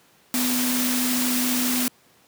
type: tone in noise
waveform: sine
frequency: 249.2 Hz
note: B3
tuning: 16 cents sharp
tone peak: -23 dBFS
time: 0.34-1.88 s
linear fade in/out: 0 ms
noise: white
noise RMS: -25 dBFS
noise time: 0.34-1.88 s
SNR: -1 dB
effects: pink hiss -57 dBFS RMS until 2.27 s + high-pass 150 Hz 12 dB/octave